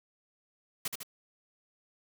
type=noise with echo; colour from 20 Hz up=white; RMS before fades=-33 dBFS; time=0.85-0.88 s; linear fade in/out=5 ms; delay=76 ms; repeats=2; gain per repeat=-4 dB; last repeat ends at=1.032 s; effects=none